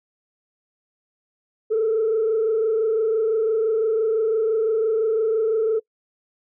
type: tone with frequency modulation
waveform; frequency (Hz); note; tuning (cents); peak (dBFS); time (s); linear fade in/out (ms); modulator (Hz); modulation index
sine; 442.5; A4; +10; -16; 1.7-5.8; 20; 25.9; 0.59
effects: noise-tail reverb RT60 0.1 s tail -25 dB re dry + tanh soft clip ceiling -14 dBFS